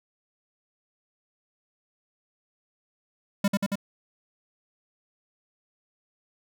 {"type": "tone with echo", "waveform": "square", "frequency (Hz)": 199.8, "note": "G3", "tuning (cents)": 33, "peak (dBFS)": -20, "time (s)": [3.44, 3.48], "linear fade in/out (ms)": 5, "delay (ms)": 92, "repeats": 3, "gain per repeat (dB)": -2, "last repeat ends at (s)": 3.756, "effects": []}